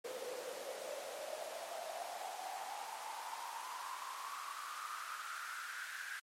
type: noise with high-pass filter sweep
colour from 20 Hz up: pink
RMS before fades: -45 dBFS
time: 0.04-6.2 s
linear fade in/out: 10 ms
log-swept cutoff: 470 to 1600 Hz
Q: 8.1
effects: low-pass 12000 Hz 12 dB/octave + MP3 64 kbps